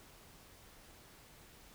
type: silence
effects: pink hiss -59 dBFS RMS until 1.74 s